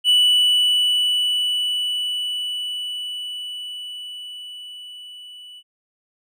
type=tone with level ramp; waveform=triangle; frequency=2963 Hz; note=F#7; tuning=2 cents sharp; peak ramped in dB=-10 to -37 dBFS; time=0.04-5.63 s; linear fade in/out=50 ms; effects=none